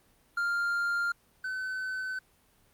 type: tone pair in turn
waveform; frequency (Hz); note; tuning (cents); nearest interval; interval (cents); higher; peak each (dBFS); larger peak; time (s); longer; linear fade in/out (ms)
triangle; 1398 / 1518; F6 / F#6; +1 / +44; minor second; 143; second; -25 / -30; first; 0.37-1.12 / 1.44-2.19; neither; 5
effects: pink hiss -65 dBFS RMS until 2.73 s + Opus 32 kbps